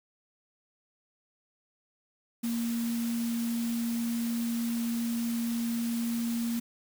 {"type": "tone in noise", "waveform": "sine", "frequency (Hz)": 233.1, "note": "A#3", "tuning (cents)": 0, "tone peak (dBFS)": -28, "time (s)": [2.43, 6.6], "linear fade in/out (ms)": 10, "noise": "white", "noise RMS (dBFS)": -42, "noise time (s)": [2.43, 6.6], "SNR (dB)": 11, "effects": []}